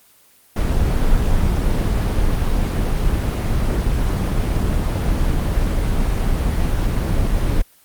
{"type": "noise", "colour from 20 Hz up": "brown", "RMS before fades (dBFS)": -17, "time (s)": [0.56, 7.62], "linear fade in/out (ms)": 5, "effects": ["white hiss -52 dBFS RMS until 7.84 s", "Opus 24 kbps"]}